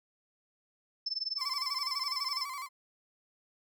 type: tone with tremolo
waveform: sine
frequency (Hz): 5274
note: E8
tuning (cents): 0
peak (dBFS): -29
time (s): 1.06-2.45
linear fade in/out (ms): 5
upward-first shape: sine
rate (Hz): 20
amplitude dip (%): 95
type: tone with vibrato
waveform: 35% pulse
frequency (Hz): 1087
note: C#6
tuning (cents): -34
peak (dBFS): -36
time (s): 1.37-2.69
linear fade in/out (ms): 50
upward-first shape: square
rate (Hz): 12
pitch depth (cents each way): 82
effects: none